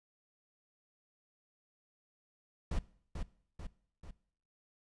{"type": "noise with echo", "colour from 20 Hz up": "brown", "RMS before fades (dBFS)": -33, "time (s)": [2.71, 2.79], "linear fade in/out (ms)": 5, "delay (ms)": 440, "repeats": 3, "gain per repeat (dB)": -5, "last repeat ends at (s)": 4.11, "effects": ["noise-tail reverb RT60 0.6 s tail -20 dB re dry", "resampled to 22050 Hz"]}